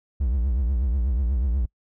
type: tone with vibrato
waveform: triangle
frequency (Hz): 63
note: B1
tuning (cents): +35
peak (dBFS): -18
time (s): 0.2-1.66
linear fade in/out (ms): 10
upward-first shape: triangle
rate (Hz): 8.2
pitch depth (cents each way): 240
effects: noise-tail reverb RT60 0.1 s tail -26 dB re dry